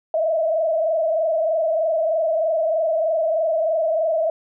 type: tone with frequency modulation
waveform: sine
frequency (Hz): 644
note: E5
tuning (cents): -41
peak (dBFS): -17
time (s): 0.14-4.3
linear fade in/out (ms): 2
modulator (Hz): 23.2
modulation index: 1.3
effects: none